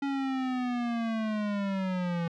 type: linear sweep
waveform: square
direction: down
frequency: 280 to 166.8 Hz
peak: -29 dBFS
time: 0.02-2.28 s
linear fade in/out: 5 ms
effects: low-pass 3000 Hz 12 dB/octave